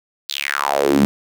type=tone with high-pass filter sweep; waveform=sawtooth; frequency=70.7 Hz; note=C#2; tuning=35 cents sharp; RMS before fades=-18 dBFS; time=0.29-1.05 s; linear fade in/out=0 ms; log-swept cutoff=4200 to 190 Hz; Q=4.9; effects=none